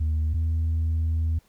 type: tone pair in turn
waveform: sine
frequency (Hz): 78 / 80.66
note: D#2 / E2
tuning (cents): +5 / -37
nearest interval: minor second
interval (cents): 58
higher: second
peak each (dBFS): -19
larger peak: neither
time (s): 0-0.34 / 0.34-1.39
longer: second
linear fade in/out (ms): 10
effects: tanh soft clip ceiling -20 dBFS + pink hiss -63 dBFS RMS until 1.48 s